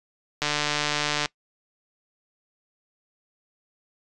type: click train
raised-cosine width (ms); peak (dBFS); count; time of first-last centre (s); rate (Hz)
0.2; -7; 125; 0.42-1.258; 148
effects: noise-tail reverb RT60 0.1 s tail -22 dB re dry + resampled to 24000 Hz